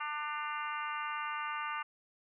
harmonic tone with a mistuned harmonic, 298.5 Hz, D4, 28 cents sharp, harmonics 3 / 4 / 5 / 6 / 7 / 8 / 9, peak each -42 / -38 / -43 / -48 / -45 / -50 / -46 dBFS, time 0-1.83 s, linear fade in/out 10 ms, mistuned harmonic 9, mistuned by +59 cents, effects none

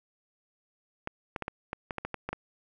clicks, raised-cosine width 0.5 ms, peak -18 dBFS, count 11, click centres 1.074 / 1.362 / 1.423 / 1.481 / 1.731 / 1.908 / 1.983 / 2.05 / 2.143 / 2.29 / 2.33 s, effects none

